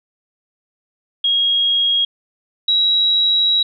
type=tone pair in turn; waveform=sine; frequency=3279 / 3869 Hz; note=G#7 / B7; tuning=-23 / -36 cents; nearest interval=minor third; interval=287 cents; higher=second; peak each=-13 / -12 dBFS; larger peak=second; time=1.24-2.05 / 2.68-3.63 s; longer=second; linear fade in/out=5 ms; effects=none